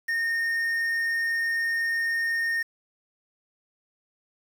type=tone with quantisation; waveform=triangle; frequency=1837 Hz; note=A#6; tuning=26 cents flat; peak=-22 dBFS; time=0.08-2.63 s; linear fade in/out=10 ms; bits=7; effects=none